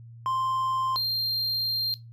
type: tone pair in turn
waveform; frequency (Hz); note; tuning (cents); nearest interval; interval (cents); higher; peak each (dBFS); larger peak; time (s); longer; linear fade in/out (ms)
triangle; 1046.5 / 4186; C6 / C8; 0 / 0; 2 octaves; 2400; second; -23; neither; 0.26-0.96 / 0.96-1.94; second; 0
effects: noise-tail reverb RT60 0.2 s tail -17 dB re dry + added 116 Hz sine -43 dBFS peak until 2.12 s

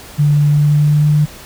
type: tone with pitch glide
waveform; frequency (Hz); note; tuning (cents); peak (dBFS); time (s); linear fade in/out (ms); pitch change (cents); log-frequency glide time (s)
sine; 146.83 to 149.57; D3 to D3; 0 to +32; -8; 0.18-1.26; 20; +32; 0.49-1.1
effects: pink hiss -35 dBFS RMS until 1.45 s

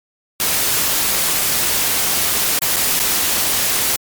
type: noise with dropouts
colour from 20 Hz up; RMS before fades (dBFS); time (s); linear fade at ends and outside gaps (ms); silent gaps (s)
white; -17; 0.4-3.96; 0; 2.589-2.619 / 2.761-2.766 / 2.993-2.999
effects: MP3 96 kbps

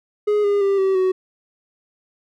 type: tone with pitch steps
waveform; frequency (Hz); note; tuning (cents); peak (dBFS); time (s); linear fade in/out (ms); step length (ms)
triangle; 417.5 / 406.1 / 395 / 384.2 / 373.7; G#4 / G#4 / G4 / G4 / F#4; +9 / -39 / +13 / -35 / +17; -13; 0.27-1.12; 10; 170
effects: none

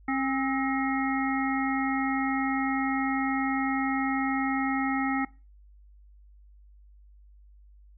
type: harmonic tone with a mistuned harmonic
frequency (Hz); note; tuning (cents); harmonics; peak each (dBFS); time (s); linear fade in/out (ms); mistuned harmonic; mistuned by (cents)
269; C4; +48; 1 / 3 / 5 / 7 / 8; -27 / -32 / -34 / -35 / -36; 0.08-5.25; 5; 5; -59
effects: noise-tail reverb RT60 0.3 s tail -21 dB re dry + added 50 Hz sine -51 dBFS peak until 7.97 s

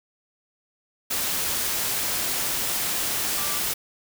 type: tone in noise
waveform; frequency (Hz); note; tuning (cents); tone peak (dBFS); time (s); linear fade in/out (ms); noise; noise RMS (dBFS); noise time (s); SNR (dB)
sine; 1174.7; D6; 0; -35; 3.37-3.59; 10; white; -26; 1.1-3.74; -12
effects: none

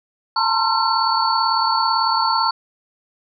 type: tone cluster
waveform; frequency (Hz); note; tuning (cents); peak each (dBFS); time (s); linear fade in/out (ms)
sine; 885 / 923 / 1054 / 1357 / 4457; A5 / A#5 / C6 / E6 / C#8; +10 / -17 / +12 / +50 / +9; -22; 0.36-2.51; 5
effects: none

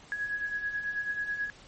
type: beating tone pair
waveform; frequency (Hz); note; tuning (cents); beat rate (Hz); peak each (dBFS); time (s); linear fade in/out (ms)
sine; 1661.2 / 1670.4; G#6 / G#6; 0 / +10; 9.2; -38 / -31; 0.12-1.5; 0
effects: pink hiss -53 dBFS RMS until 1.67 s + MP3 32 kbps

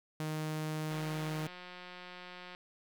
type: tone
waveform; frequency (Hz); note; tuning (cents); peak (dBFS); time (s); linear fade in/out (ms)
sawtooth; 155.3; D#3; -3; -31; 0.2-1.47; 0
type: click train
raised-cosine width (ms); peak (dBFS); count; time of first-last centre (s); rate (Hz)
0.3; -32; 296; 0.91-2.549; 180
effects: none

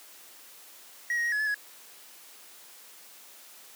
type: tone with pitch steps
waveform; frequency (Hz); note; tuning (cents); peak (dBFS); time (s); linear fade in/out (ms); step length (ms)
triangle; 1905 / 1878 / 1888 / 1694 / 1726 / 1674; A#6 / A#6 / A#6 / G#6 / A6 / G#6; +37 / +12 / +22 / +34 / -34 / +13; -24; 1.1-1.544; 2; 74
effects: white hiss -51 dBFS RMS until 3.75 s + high-pass 300 Hz 12 dB/octave

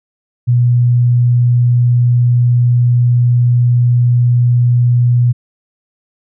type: tone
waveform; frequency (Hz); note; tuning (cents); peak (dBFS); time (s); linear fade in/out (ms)
sine; 121.7; B2; -25; -7; 0.47-5.33; 20
effects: none

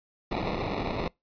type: noise with sample-and-hold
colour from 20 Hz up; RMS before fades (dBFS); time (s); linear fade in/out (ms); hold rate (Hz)
white; -31; 0.31-1.08; 5; 1575
effects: noise-tail reverb RT60 0.2 s tail -25 dB re dry + resampled to 11025 Hz

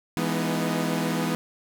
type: chord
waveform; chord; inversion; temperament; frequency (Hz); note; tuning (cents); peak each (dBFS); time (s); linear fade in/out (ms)
sawtooth; E major seventh; none; equal with one note detuned; 167.02 / 207.7 / 246.9 / 311.1; E3 / G#3 / B3 / D#4; +23 / 0 / 0 / 0; -24 / -27 / -25 / -28; 0.17-1.35; 0
effects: none

